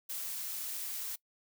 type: noise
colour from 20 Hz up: blue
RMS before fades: -39 dBFS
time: 0.09-1.16 s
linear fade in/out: 10 ms
effects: noise-tail reverb RT60 0.1 s tail -22 dB re dry